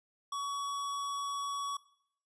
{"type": "tone", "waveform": "square", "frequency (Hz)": 1127, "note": "C#6", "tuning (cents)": 28, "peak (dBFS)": -35, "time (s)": [0.32, 1.77], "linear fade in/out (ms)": 5, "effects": ["noise-tail reverb RT60 0.7 s tail -18 dB re dry", "resampled to 22050 Hz"]}